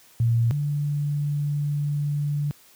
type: tone pair in turn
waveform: sine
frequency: 116.54 / 145.81 Hz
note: A#2 / D3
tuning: 0 / -12 cents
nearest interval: major third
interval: 388 cents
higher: second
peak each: -17 / -22 dBFS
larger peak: first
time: 0.2-0.51 / 0.51-2.51 s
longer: second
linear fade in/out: 0 ms
effects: white hiss -54 dBFS RMS until 2.75 s + high-pass 60 Hz 12 dB/octave